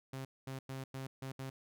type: tone bursts at uneven times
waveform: sawtooth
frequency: 133.2 Hz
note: C3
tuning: 31 cents sharp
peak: -37 dBFS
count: 6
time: 0.13-0.25 / 0.47-0.59 / 0.69-0.84 / 0.94-1.07 / 1.22-1.32 / 1.39-1.5 s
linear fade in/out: 5 ms
effects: none